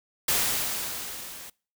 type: noise with level ramp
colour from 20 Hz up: white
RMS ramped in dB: -23 to -43 dBFS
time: 0.28-1.5 s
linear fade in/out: 5 ms
effects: noise-tail reverb RT60 0.4 s tail -25 dB re dry